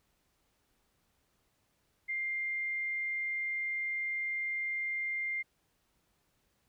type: tone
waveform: sine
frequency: 2100 Hz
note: C7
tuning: 6 cents sharp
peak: -32 dBFS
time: 2.08-5.43 s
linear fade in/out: 20 ms
effects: pink hiss -75 dBFS RMS until 6.68 s